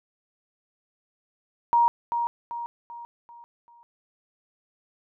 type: tone with echo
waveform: sine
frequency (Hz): 943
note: A#5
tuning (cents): +20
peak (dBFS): -16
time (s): 1.73-1.88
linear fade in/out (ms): 0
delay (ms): 390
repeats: 5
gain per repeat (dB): -7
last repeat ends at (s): 3.83
effects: none